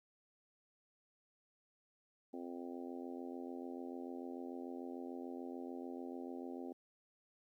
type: harmonic tone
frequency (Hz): 86.8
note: F2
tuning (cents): -10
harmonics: 3 / 4 / 5 / 6 / 7 / 8 / 9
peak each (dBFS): -46 / -49 / -53 / -56 / -57 / -61 / -56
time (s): 2.33-6.73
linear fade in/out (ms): 10
effects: 13-bit